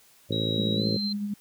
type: harmonic tone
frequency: 55 Hz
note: A1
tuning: in tune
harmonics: 2 / 3 / 4 / 5 / 6 / 7 / 8 / 9 / 10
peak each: -31 / -33 / -34 / -35 / -36 / -36 / -37 / -38 / -38 dBFS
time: 0.29-0.98 s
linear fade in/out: 20 ms
type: tone with pitch glide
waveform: sine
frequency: 3847 to 4123 Hz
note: B7 to C8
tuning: -46 to -26 cents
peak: -29 dBFS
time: 0.32-1.13 s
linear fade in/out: 5 ms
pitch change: +120 cents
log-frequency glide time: 0.74-0.86 s
type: tone with tremolo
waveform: sine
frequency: 205.2 Hz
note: G#3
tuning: 21 cents flat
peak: -26 dBFS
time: 0.58-1.34 s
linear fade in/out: 5 ms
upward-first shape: sine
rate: 11 Hz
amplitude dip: 40%
effects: white hiss -58 dBFS RMS until 1.4 s